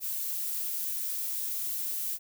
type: noise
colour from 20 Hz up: violet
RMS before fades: -33 dBFS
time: 0-2.19 s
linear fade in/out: 50 ms
effects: none